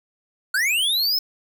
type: linear sweep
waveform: square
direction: up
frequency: 1424 to 5310 Hz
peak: -19 dBFS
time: 0.54-1.19 s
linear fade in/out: 5 ms
effects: none